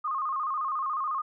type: tone with vibrato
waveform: sine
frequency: 1151 Hz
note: D6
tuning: 35 cents flat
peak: -27 dBFS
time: 0.04-1.22 s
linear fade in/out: 10 ms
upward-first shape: square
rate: 14 Hz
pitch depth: 110 cents each way
effects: none